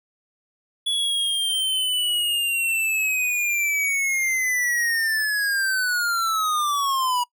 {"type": "linear sweep", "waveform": "square", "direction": "down", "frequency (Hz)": [3403, 963], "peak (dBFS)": -21, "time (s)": [0.86, 7.24], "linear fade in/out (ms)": 10, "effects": ["noise-tail reverb RT60 0.1 s tail -24 dB re dry"]}